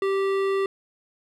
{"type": "tone with hard clipping", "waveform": "sine", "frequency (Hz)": 390.2, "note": "G4", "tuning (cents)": -8, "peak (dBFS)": -23, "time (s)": [0.02, 0.66], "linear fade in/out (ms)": 2, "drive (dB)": 14, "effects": []}